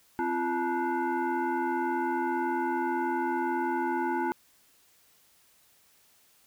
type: tone with frequency modulation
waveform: sine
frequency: 261.6 Hz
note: C4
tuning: in tune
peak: -26 dBFS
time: 0.19-4.32 s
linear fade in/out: 0 ms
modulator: 605 Hz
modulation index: 1.7
effects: white hiss -63 dBFS RMS until 6.46 s